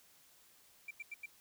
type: tone bursts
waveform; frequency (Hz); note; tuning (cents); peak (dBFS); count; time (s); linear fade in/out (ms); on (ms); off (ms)
sine; 2349; D7; 0; -40; 4; 0.88-1.259; 5; 28; 89
effects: tanh soft clip ceiling -39 dBFS + white hiss -65 dBFS RMS until 1.4 s